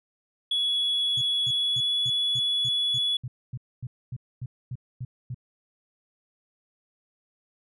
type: tone with pitch glide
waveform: sine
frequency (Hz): 3377 to 3399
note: G#7 to G#7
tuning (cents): +28 to +39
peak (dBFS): -21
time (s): 0.51-3.17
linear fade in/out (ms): 5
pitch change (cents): +11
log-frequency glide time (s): 1.51-1.9
type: tone bursts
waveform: sine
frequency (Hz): 124.7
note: B2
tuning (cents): +17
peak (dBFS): -30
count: 15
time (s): 1.17-5.345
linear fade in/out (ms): 5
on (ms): 45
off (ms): 250
effects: tanh soft clip ceiling -20 dBFS